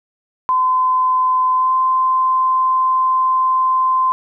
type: tone with pitch glide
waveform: sine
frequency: 1024 to 1036.5 Hz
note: C6 to C6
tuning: -38 to -17 cents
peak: -12 dBFS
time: 0.49-4.12 s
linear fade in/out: 0 ms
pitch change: +21 cents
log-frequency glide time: 1.55-1.73 s
effects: none